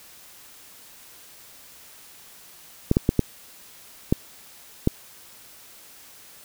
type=clicks; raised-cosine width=3 ms; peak=-4 dBFS; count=6; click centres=2.914 / 2.969 / 3.091 / 3.193 / 4.125 / 4.874 s; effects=white hiss -48 dBFS RMS until 6.44 s